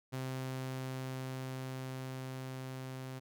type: tone with level ramp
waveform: sawtooth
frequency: 130.6 Hz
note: C3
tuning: 3 cents flat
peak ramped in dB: -33 to -38 dBFS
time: 0.12-3.2 s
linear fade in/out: 20 ms
effects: none